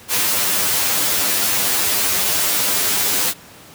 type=noise with comb filter; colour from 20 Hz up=white; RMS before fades=-18 dBFS; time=0.08-3.34 s; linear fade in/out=50 ms; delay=10 ms; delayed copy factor=+0.8; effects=pink hiss -42 dBFS RMS until 3.74 s + high-pass 100 Hz 12 dB/octave